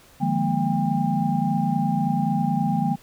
sine tone cluster, 151.8 / 175.4 / 207.4 / 236.8 / 801 Hz, D#3 / F3 / G#3 / A#3 / G5, -42 / +8 / -2 / +27 / +37 cents, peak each -26 dBFS, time 0.2-2.96 s, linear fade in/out 20 ms, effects pink hiss -52 dBFS RMS until 3.02 s

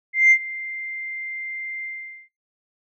sine tone with ADSR envelope, 2093 Hz, C7, in tune, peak -8 dBFS, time 0.13-2.29 s, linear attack 180 ms, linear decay 70 ms, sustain -20 dB, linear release 450 ms, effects noise-tail reverb RT60 0.2 s tail -23 dB re dry + tanh soft clip ceiling -6 dBFS

